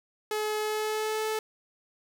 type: tone with pitch glide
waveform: sawtooth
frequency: 426.8 to 435.3 Hz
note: G#4 to A4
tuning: +47 to -19 cents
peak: -24 dBFS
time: 0.31-1.39 s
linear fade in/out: 2 ms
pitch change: +34 cents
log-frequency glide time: 0.59-1.25 s
effects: none